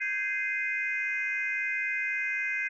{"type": "chord", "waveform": "sine", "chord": "Ab major seventh", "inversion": "third", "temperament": "just", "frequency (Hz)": [1557.4, 1661.2, 2077, 2492], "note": ["G6", "Ab6", "C7", "Eb7"], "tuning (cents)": [-12, 0, -13, 2], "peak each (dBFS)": [-35, -36, -30, -34], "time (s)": [0, 2.69], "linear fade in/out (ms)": 20, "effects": ["tanh soft clip ceiling -19 dBFS"]}